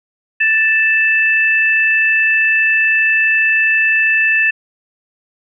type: tone pair together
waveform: sine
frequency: 1764.8 / 2637 Hz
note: A6 / E7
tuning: +5 / 0 cents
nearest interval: perfect fifth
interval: 695 cents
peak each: -13 dBFS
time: 0.4-4.51 s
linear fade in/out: 10 ms
effects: none